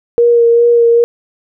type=tone with vibrato; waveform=sine; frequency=470.5 Hz; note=A#4; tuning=16 cents sharp; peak=-5 dBFS; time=0.18-1.04 s; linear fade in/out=0 ms; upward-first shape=sine; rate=2.5 Hz; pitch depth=17 cents each way; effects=none